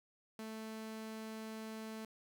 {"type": "tone", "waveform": "sawtooth", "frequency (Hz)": 220, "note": "A3", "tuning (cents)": 0, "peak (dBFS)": -40, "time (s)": [0.39, 2.05], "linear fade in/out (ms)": 2, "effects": ["11-bit"]}